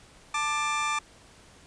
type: tone pair together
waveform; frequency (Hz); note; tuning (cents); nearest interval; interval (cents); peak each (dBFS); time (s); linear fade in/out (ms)
25% pulse; 880 / 1185.6; A5 / D6; 0 / +16; perfect fourth; 516; -29 / -23; 0.34-0.99; 5
effects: pink hiss -54 dBFS RMS until 1.66 s + resampled to 22050 Hz